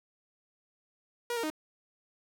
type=tone with pitch steps; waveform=sawtooth; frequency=478.2 / 462.5 / 309.8 Hz; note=A#4 / A#4 / D#4; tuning=+44 / -14 / -7 cents; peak=-27 dBFS; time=1.3-1.501 s; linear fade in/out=2 ms; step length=67 ms; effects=none

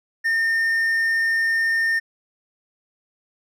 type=tone; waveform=triangle; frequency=1818 Hz; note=A#6; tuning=44 cents flat; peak=-16 dBFS; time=0.24-2 s; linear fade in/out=20 ms; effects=none

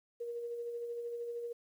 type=tone with tremolo; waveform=sine; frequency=472.9 Hz; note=A#4; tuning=25 cents sharp; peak=-36 dBFS; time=0.2-1.53 s; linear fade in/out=10 ms; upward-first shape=sine; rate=13 Hz; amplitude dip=35%; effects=11-bit

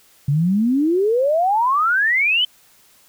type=exponential sweep; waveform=sine; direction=up; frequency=136 to 3110 Hz; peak=-14 dBFS; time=0.28-2.45 s; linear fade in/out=5 ms; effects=white hiss -53 dBFS RMS until 3.08 s

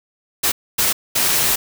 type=noise bursts at uneven times; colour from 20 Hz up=white; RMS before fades=-17 dBFS; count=3; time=0.43-0.52 / 0.78-0.93 / 1.15-1.56 s; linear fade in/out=10 ms; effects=none

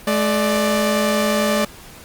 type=tone pair together; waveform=sawtooth; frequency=213.7 / 590 Hz; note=G#3 / D5; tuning=+50 / +8 cents; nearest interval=octave + tritone; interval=1758 cents; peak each=-15 dBFS; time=0.07-1.65 s; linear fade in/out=5 ms; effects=pink hiss -41 dBFS RMS until 2.04 s + Opus 48 kbps

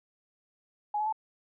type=tone with pitch steps; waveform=sine; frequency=835 / 854 / 873.5 Hz; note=G#5 / G#5 / A5; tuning=+9 / +48 / -13 cents; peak=-27 dBFS; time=0.94-1.126 s; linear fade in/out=5 ms; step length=62 ms; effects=none

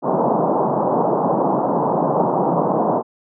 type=band-pass noise; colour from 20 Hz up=white; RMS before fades=-18 dBFS; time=0.02-3.03 s; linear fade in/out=50 ms; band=140 to 980 Hz; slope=48 dB/octave; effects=none

